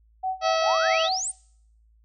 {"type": "tone with tremolo", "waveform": "sine", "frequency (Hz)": 753, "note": "F#5", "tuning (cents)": 30, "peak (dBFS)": -23, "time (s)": [0.23, 1.22], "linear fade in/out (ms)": 10, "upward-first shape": "sine", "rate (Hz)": 4.8, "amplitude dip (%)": 90}
{"type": "harmonic tone", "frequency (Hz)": 648, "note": "E5", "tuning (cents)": -30, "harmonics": [1, 2, 3, 4, 5, 6, 7, 8, 9], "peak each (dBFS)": [-23, -27, -35, -35, -35, -39, -34, -41, -40], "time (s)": [0.41, 1.1], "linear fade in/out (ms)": 50}
{"type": "exponential sweep", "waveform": "sine", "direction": "up", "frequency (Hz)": [663, 9397], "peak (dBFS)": -26, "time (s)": [0.61, 1.32], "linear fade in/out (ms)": 20}
{"effects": ["noise-tail reverb RT60 0.7 s tail -24 dB re dry", "added 55 Hz sine -56 dBFS peak until 2.04 s"]}